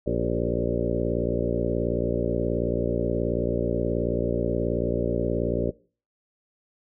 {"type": "harmonic tone with a mistuned harmonic", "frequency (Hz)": 58.6, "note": "A#1", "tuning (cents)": 10, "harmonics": [1, 2, 3, 4, 5, 6, 7, 8, 9, 10], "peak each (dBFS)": [-32, -32, -32, -32, -32, -32, -32, -32, -32, -32], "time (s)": [0.06, 5.71], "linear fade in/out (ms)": 10, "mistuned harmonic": 7, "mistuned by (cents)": -35, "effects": ["noise-tail reverb RT60 0.4 s tail -22 dB re dry"]}